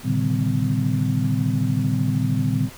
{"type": "tone cluster", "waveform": "sine", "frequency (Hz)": [114.3, 139.5, 152.6, 194.5, 255.4], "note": ["A#2", "C#3", "D#3", "G3", "C4"], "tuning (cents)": [-34, 11, -33, -13, -42], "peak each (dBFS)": [-23, -25, -25, -27, -25], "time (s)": [0.03, 2.7], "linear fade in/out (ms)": 50, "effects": ["pink hiss -42 dBFS RMS until 2.77 s"]}